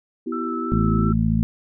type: chord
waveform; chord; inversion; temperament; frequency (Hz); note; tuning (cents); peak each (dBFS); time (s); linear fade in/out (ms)
sine; E minor; second; equal with one note detuned; 246.9 / 329.6 / 386.2; B3 / E4 / G4; 0 / 0 / -26; -28 / -28 / -31; 0.26-1.12; 10
type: tone with vibrato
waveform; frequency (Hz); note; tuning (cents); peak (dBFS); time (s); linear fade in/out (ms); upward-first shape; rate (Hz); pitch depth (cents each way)
sine; 1320; E6; +2; -28; 0.32-1.13; 5; sine; 2.9; 19
type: harmonic tone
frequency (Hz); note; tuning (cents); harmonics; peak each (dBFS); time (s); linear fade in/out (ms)
55; A1; 0; 1 / 2 / 3 / 4; -24 / -23 / -22 / -21; 0.72-1.43; 0
effects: none